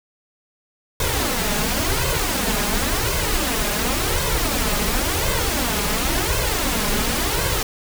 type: noise with flanger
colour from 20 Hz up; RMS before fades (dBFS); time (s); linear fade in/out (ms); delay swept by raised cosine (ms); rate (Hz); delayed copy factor
pink; -21; 1-7.63; 2; 1.9 to 4.9; 0.93; +0.7
effects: none